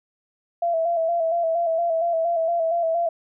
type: tone with vibrato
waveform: sine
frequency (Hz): 669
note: E5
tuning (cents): +25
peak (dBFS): -19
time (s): 0.62-3.09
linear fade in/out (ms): 5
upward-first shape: square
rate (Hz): 4.3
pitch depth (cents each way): 42
effects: none